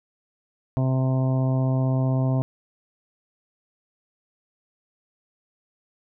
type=harmonic tone; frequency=130.81 Hz; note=C3; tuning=in tune; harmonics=1 / 2 / 3 / 4 / 5 / 6 / 7 / 8; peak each=-20 / -27 / -38 / -37 / -32 / -43 / -40 / -43 dBFS; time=0.77-2.42 s; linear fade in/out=0 ms; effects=none